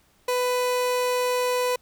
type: tone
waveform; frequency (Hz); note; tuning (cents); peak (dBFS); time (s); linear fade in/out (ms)
30% pulse; 497.5; B4; +13; -19; 0.28-1.76; 5
effects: pink hiss -62 dBFS RMS until 1.81 s